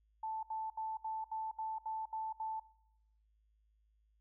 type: tone bursts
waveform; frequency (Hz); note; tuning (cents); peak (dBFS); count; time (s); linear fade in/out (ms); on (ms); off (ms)
sine; 880; A5; 0; -37; 9; 0.23-2.598; 5; 200; 71
effects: noise-tail reverb RT60 0.8 s tail -22 dB re dry + added 53 Hz sine -70 dBFS peak until 4.2 s